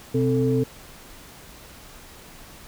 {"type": "tone cluster", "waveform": "sine", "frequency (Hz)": [127.7, 259.2, 443.1], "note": ["C3", "C4", "A4"], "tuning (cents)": [-42, -16, 12], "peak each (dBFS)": -22, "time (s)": [0.14, 0.64], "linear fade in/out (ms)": 10, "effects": ["tanh soft clip ceiling -10 dBFS", "pink hiss -45 dBFS RMS until 2.67 s"]}